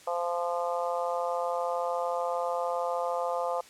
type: harmonic tone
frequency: 173.2 Hz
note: F3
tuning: 14 cents flat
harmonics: 3 / 4 / 5 / 6 / 7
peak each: -31 / -33 / -35 / -37 / -38 dBFS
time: 0.07-3.61 s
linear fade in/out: 5 ms
effects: white hiss -53 dBFS RMS until 3.69 s + low-pass 9000 Hz 12 dB/octave